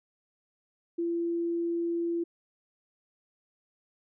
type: tone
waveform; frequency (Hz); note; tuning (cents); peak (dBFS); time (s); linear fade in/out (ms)
sine; 339.5; F4; -49; -27; 0.98-2.24; 10
effects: none